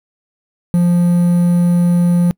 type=tone with quantisation; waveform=triangle; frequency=174.61 Hz; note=F3; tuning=in tune; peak=-7 dBFS; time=0.74-2.31 s; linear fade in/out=0 ms; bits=6; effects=noise-tail reverb RT60 0.1 s tail -26 dB re dry